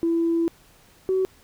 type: tone pair in turn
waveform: sine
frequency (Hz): 333.7 / 377.2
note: E4 / F#4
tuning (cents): +21 / +33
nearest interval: major second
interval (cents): 212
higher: second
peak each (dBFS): -18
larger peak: neither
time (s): 0.03-0.48 / 1.09-1.25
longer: first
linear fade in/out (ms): 0
effects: tanh soft clip ceiling -14 dBFS + pink hiss -55 dBFS RMS until 1.43 s